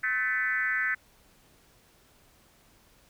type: tone with frequency modulation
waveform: sine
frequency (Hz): 1760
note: A6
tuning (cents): 0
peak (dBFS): -25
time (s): 0.03-0.95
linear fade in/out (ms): 10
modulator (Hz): 232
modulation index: 1.4
effects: pink hiss -61 dBFS RMS until 3.09 s